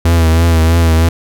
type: tone with vibrato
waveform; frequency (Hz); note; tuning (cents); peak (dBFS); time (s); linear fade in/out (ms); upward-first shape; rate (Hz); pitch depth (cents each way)
45% pulse; 82.41; E2; 0; -7; 0.05-1.09; 5; triangle; 3.1; 53
effects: none